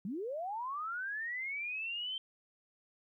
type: linear sweep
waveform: sine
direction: up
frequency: 172 to 3136 Hz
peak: -36 dBFS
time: 0.05-2.18 s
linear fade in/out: 2 ms
effects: 13-bit